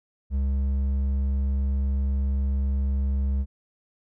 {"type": "tone with hard clipping", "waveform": "sine", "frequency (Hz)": 68.1, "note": "C#2", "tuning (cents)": -30, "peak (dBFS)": -23, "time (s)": [0.3, 3.46], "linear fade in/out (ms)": 50, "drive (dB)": 5, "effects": []}